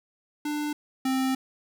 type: tone pair in turn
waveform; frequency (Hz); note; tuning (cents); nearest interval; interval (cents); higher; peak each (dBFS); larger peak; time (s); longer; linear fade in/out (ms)
square; 297.3 / 262.7; D4 / C4; +21 / +7; major second; 214; first; -28 / -24; second; 0.45-0.73 / 1.05-1.35; second; 5
effects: none